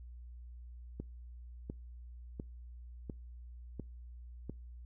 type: click train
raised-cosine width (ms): 3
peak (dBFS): -27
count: 6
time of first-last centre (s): 1-4.497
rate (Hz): 1.43
effects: noise-tail reverb RT60 0.3 s tail -26 dB re dry + added 60 Hz sine -47 dBFS peak until 4.85 s